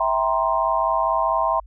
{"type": "chord", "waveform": "sine", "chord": "C dominant seventh", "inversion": "first", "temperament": "just", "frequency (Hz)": [654.1, 784.9, 941.9, 1046.5], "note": ["E5", "G5", "Bb5", "C6"], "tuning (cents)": [-14, 2, 18, 0], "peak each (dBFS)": [-23, -26, -23, -22], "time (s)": [0, 1.6], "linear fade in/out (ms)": 5, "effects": ["added 50 Hz sine -41 dBFS peak until 1.66 s"]}